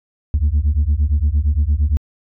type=beating tone pair; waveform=sine; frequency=69.6 / 78.3 Hz; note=C#2 / D#2; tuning=+8 / +11 cents; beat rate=8.7 Hz; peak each=-14 dBFS; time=0.34-1.97 s; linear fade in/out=0 ms; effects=tanh soft clip ceiling -10 dBFS